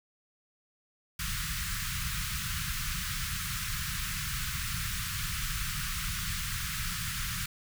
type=band-stop noise; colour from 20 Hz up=pink; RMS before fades=-34 dBFS; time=1.19-7.46 s; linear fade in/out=5 ms; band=180 to 1200 Hz; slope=48 dB/octave; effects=none